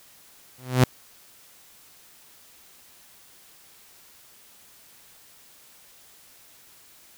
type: tone with exponential growth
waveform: sawtooth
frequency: 127.2 Hz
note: C3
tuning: 48 cents flat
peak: -8 dBFS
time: 0.58-0.84 s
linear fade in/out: 5 ms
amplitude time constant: 55 ms
effects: white hiss -53 dBFS RMS until 7.17 s